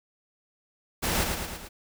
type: noise with echo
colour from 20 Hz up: pink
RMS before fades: -27 dBFS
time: 1.02-1.25 s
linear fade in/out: 20 ms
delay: 110 ms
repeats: 4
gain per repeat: -4 dB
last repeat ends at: 1.69 s
effects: none